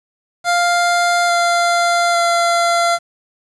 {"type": "tone with pitch steps", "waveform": "25% pulse", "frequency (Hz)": [698.5, 692.5, 686.5], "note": ["F5", "F5", "F5"], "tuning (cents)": [0, -15, -30], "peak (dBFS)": -9, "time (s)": [0.44, 2.99], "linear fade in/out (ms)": 50, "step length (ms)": 850, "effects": ["resampled to 22050 Hz", "7-bit"]}